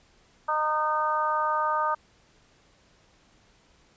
harmonic tone, 306.7 Hz, D#4, 25 cents flat, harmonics 2 / 3 / 4 / 5, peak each -32 / -27 / -26 / -35 dBFS, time 0.48-1.95 s, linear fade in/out 10 ms, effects pink hiss -61 dBFS RMS until 3.96 s + resampled to 16000 Hz

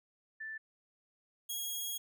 sine / 10% pulse tone pair in turn, 1763 / 3297 Hz, A6 / G#7, +3 / -13 cents, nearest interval major seventh, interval 1084 cents, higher second, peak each -40 / -28 dBFS, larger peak second, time 0.4-0.58 / 1.49-1.98 s, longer second, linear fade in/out 10 ms, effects none

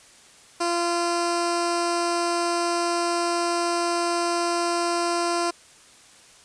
10% pulse tone with notch filter, 344.1 Hz, F4, 26 cents flat, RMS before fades -24 dBFS, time 0.6-5.51 s, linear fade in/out 10 ms, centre 1900 Hz, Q 1.4, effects white hiss -51 dBFS RMS until 6.44 s + resampled to 22050 Hz

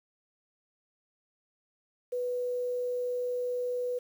sine tone with quantisation, 493.9 Hz, B4, in tune, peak -29 dBFS, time 2.12-3.99 s, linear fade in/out 10 ms, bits 9, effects none

